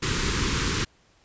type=band-stop noise; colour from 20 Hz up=pink; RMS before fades=-25 dBFS; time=0.02-0.85 s; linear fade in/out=10 ms; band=460 to 990 Hz; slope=48 dB/octave; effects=pink hiss -61 dBFS RMS until 1.24 s + resampled to 16000 Hz